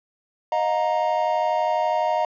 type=chord; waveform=triangle; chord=Eb suspended second; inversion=none; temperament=equal with one note detuned; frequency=622.3 / 714.4 / 932.3 Hz; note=Eb5 / F5 / Bb5; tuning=0 / +39 / 0 cents; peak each=-22 dBFS; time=0.52-2.25 s; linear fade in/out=2 ms; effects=resampled to 16000 Hz